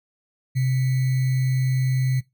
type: tone with sample-and-hold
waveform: sine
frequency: 130 Hz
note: C3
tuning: 11 cents flat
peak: -18 dBFS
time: 0.55-2.21 s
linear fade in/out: 20 ms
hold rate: 2100 Hz
effects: noise-tail reverb RT60 0.2 s tail -20 dB re dry